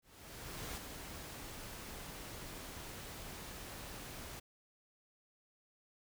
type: noise with ADSR envelope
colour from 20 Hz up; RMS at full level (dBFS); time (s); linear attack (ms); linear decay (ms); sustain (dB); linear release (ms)
pink; -43; 0.02-4.4; 750; 13; -5; 11
effects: none